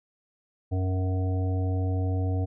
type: harmonic tone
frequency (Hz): 93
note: F#2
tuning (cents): +9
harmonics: 1 / 3 / 5 / 7 / 8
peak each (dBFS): -24 / -34 / -38 / -41 / -42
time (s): 0.71-2.46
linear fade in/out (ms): 20
effects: none